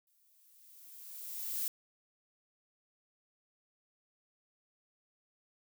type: noise with exponential growth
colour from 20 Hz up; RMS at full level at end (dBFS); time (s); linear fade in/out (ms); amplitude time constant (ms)
violet; -34; 0.07-1.68; 2; 350
effects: none